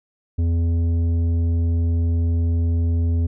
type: tone with tanh clipping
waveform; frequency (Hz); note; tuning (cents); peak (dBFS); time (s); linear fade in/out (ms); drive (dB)
sine; 84; E2; +33; -18; 0.38-3.27; 10; 9
effects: none